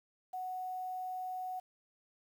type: tone with quantisation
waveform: sine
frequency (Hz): 740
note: F#5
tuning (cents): 0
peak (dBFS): -37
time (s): 0.33-1.6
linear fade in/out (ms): 10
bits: 10
effects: none